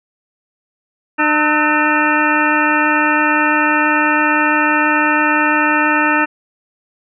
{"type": "harmonic tone with a mistuned harmonic", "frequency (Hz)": 301, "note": "D4", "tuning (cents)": 43, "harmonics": [1, 2, 3, 4, 5, 6, 8, 9], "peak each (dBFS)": [-18, -24, -18, -19, -19, -18, -23, -22], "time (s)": [1.18, 6.26], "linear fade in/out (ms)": 20, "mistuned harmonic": 4, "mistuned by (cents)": 120, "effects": []}